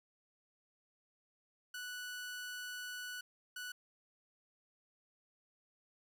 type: tone bursts at uneven times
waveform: sawtooth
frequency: 1480 Hz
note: F#6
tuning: in tune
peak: -39 dBFS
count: 2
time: 1.74-3.21 / 3.56-3.72 s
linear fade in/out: 5 ms
effects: none